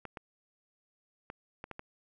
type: clicks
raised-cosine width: 0.5 ms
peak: -26 dBFS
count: 6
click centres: 0.053 / 0.172 / 1.301 / 1.641 / 1.713 / 1.794 s
effects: none